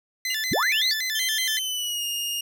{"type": "tone with vibrato", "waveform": "20% pulse", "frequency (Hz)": 1888, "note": "A#6", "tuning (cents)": 22, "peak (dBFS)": -20, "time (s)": [0.25, 1.59], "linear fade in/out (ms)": 2, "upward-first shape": "square", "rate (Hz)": 5.3, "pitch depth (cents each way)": 130}
{"type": "tone with exponential decay", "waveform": "45% pulse", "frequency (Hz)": 2840, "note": "F7", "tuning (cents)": 28, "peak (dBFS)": -26, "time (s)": [0.3, 0.47], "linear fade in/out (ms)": 5, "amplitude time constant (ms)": 35}
{"type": "linear sweep", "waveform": "sine", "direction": "up", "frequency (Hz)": [49, 4828], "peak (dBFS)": -21, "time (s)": [0.51, 0.94], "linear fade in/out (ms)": 10}
{"type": "tone with pitch glide", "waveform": "sawtooth", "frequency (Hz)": [3152, 2841], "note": ["G7", "F7"], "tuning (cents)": [9, 29], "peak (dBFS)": -23, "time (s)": [1.15, 2.41], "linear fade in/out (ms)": 5, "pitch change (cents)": -180, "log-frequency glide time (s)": [1.46, 2.04]}
{"effects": []}